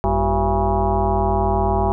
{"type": "tone with frequency modulation", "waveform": "sine", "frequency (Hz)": 384.9, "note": "G4", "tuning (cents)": -32, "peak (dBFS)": -15, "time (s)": [0.04, 1.92], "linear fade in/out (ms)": 0, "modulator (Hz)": 146, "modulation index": 4, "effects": []}